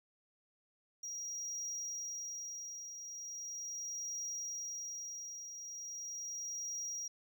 triangle tone with tremolo, 5710 Hz, F8, 37 cents sharp, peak -37 dBFS, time 1.03-7.08 s, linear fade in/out 5 ms, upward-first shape triangle, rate 0.39 Hz, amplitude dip 55%, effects none

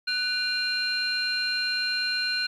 sine tone cluster, 1489 / 2417 / 2788 / 4161 Hz, F#6 / D7 / F7 / C8, +11 / +49 / -4 / -10 cents, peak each -28 / -35 / -35 / -26 dBFS, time 0.07-2.47 s, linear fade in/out 10 ms, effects tanh soft clip ceiling -18 dBFS + 10-bit

